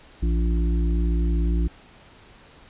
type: harmonic tone with a mistuned harmonic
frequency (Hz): 57.5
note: A#1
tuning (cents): -23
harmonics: 1 / 3 / 5 / 6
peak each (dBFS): -19 / -29 / -33 / -35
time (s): 0.22-1.68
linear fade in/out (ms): 10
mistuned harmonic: 3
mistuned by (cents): -19
effects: pink hiss -50 dBFS RMS until 2.69 s + resampled to 8000 Hz